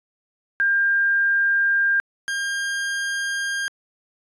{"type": "tone pair in turn", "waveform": ["sine", "40% pulse"], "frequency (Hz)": [1600, 1606], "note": ["G6", "G6"], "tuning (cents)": [35, 41], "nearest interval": "unison", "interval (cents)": 6, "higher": "second", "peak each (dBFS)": [-16, -22], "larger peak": "first", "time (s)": [[0.6, 2], [2.28, 3.68]], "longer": "neither", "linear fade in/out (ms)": 0, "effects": ["resampled to 22050 Hz"]}